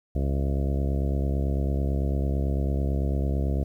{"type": "harmonic tone with a mistuned harmonic", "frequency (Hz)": 69, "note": "C#2", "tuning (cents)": -7, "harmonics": [1, 2, 3, 4, 5, 6, 7, 8, 9, 10], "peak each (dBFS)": [-24, -30, -34, -36, -38, -40, -41, -42, -43, -44], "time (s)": [0.15, 3.64], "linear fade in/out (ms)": 5, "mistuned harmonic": 10, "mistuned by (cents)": -38, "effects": ["10-bit"]}